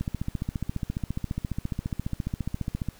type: click train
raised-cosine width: 5 ms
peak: -16 dBFS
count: 43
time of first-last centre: 0.01-2.887 s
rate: 14.6 Hz
effects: pink hiss -54 dBFS RMS until 2.99 s